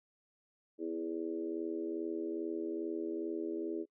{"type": "harmonic tone with a mistuned harmonic", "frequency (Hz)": 82.41, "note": "E2", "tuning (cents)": 0, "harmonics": [3, 4, 5, 6, 7], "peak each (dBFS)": [-47, -37, -40, -52, -49], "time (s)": [0.78, 3.86], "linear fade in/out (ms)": 50, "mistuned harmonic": 3, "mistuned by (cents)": 16, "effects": ["noise-tail reverb RT60 0.1 s tail -26 dB re dry"]}